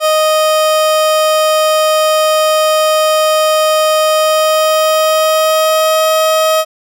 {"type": "tone with pitch glide", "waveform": "30% pulse", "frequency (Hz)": [622.3, 632.4], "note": ["D#5", "D#5"], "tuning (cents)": [0, 28], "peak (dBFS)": -6, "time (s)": [0, 6.65], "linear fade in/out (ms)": 50, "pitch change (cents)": 28, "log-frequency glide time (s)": [3.99, 6.09], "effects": []}